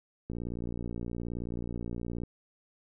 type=click train; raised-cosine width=3 ms; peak=-24 dBFS; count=115; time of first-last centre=0.3-2.235 s; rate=58.9 Hz; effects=none

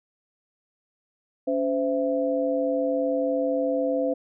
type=tone cluster; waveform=sine; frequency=281.8 / 515 / 664 Hz; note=C#4 / C5 / E5; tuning=+29 / -28 / +12 cents; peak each=-27 / -24 / -29 dBFS; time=1.47-4.14 s; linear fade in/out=10 ms; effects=none

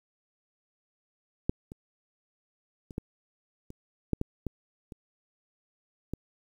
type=clicks; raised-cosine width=3 ms; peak=-12 / -28 / -30 / -19 / -30 / -13 / -16 / -19 / -29 / -20 dBFS; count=10; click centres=1.495 / 1.719 / 2.908 / 2.981 / 3.704 / 4.133 / 4.214 / 4.467 / 4.922 / 6.136 s; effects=9-bit

